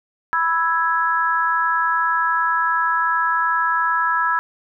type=chord; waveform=sine; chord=E major; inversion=second; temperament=equal; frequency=987.8 / 1318.5 / 1661.2 Hz; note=B5 / E6 / G#6; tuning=0 / 0 / 0 cents; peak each=-21 / -20 / -21 dBFS; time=0.33-4.39 s; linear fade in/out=0 ms; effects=none